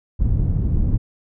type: low-pass noise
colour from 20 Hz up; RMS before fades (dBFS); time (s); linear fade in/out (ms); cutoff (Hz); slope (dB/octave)
pink; -18; 0.19-0.98; 20; 130; 12
effects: none